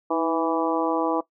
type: harmonic tone with a mistuned harmonic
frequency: 164.81 Hz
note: E3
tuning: in tune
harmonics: 2 / 3 / 4 / 5 / 6 / 7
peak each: -25 / -27 / -28 / -29 / -30 / -30 dBFS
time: 0.1-1.21 s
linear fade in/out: 10 ms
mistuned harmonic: 2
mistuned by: -40 cents
effects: noise-tail reverb RT60 0.1 s tail -18 dB re dry